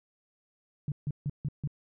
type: tone bursts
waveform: sine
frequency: 144.5 Hz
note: D3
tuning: 28 cents flat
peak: -28 dBFS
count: 5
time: 0.88-1.675 s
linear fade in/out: 2 ms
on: 39 ms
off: 150 ms
effects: none